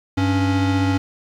square tone pair together, 97.8 / 278.2 Hz, G2 / C#4, -4 / +6 cents, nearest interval octave + tritone, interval 1810 cents, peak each -20 dBFS, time 0.17-0.98 s, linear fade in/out 10 ms, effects low-pass 5000 Hz 12 dB/octave + 8-bit

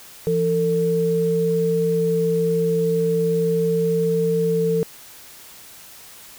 sine tone pair together, 168.76 / 450.2 Hz, E3 / A4, +41 / +40 cents, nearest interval octave + perfect fourth, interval 1699 cents, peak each -22 / -18 dBFS, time 0.27-4.83 s, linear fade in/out 0 ms, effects white hiss -43 dBFS RMS until 6.38 s

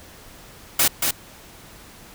white noise with echo, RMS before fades -17 dBFS, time 0.79-0.88 s, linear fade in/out 5 ms, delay 230 ms, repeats 1, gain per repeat -4 dB, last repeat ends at 1.11 s, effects pink hiss -45 dBFS RMS until 2.14 s

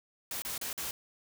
white noise with dropouts, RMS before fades -37 dBFS, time 0.31-0.91 s, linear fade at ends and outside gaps 2 ms, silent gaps 0.421-0.449 / 0.579-0.613 / 0.73-0.777 s, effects none

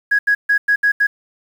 sine tone bursts at uneven times, 1661.2 Hz, G#6, in tune, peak -10 dBFS, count 6, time 0.11-0.19 / 0.27-0.35 / 0.49-0.58 / 0.68-0.76 / 0.83-0.92 / 1-1.07 s, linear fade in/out 10 ms, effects tanh soft clip ceiling -6 dBFS + 7-bit

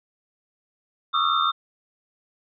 sine tone cluster, 1116 / 1198 / 1262 / 1351 / 3623 Hz, C#6 / D6 / D#6 / E6 / A7, +11 / +34 / +24 / +42 / +50 cents, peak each -27 / -26 / -25 / -24 / -26 dBFS, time 1.13-1.52 s, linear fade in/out 20 ms, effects none

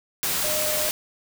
sine tone in noise, 610 Hz, D#5, 34 cents flat, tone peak -28 dBFS, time 0.44-0.89 s, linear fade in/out 0 ms, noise white, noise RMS -25 dBFS, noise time 0.23-0.91 s, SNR -6 dB, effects none

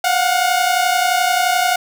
sawtooth tone pair together, 708.5 / 740 Hz, F5 / F#5, +25 / 0 cents, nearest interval minor second, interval 75 cents, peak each -13 dBFS, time 0.04-1.76 s, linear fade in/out 5 ms, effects none

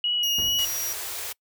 sine tone with vibrato, 2894 Hz, F#7, 39 cents flat, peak -22 dBFS, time 0.04-0.65 s, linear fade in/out 2 ms, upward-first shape sine, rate 2.5 Hz, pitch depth 21 cents each way
sawtooth tone, 5760 Hz, F#8, 47 cents flat, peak -25 dBFS, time 0.23-0.93 s, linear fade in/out 5 ms
brown noise with exponential decay, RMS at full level -30 dBFS, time 0.38-0.94 s, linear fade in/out 2 ms, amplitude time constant 120 ms
white band-stop noise, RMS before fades -33 dBFS, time 0.58-1.33 s, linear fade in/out 10 ms, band 110 to 330 Hz, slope 96 dB/octave
effects noise-tail reverb RT60 0.1 s tail -25 dB re dry + high-pass 60 Hz 12 dB/octave

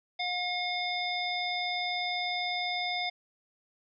harmonic tone, 718 Hz, F5, 48 cents sharp, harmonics 1 / 3 / 5 / 7, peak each -34 / -34 / -35 / -39 dBFS, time 0.19-3.1 s, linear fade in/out 10 ms, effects none

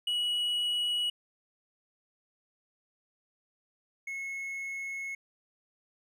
triangle tone pair in turn, 2923 / 2182 Hz, F#7 / C#7, -22 / -28 cents, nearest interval perfect fourth, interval 506 cents, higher first, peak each -26 / -33 dBFS, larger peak first, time 0.07-1.1 / 4.07-5.15 s, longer second, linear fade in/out 5 ms, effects none

